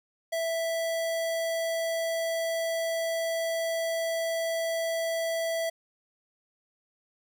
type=tone; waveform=square; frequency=659.3 Hz; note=E5; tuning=in tune; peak=-28 dBFS; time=0.32-5.7 s; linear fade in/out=10 ms; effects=none